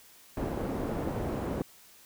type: low-pass noise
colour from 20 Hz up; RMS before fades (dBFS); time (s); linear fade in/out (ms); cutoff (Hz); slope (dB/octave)
white; -33; 0.37-1.62; 2; 460; 12
effects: white hiss -56 dBFS RMS until 2.05 s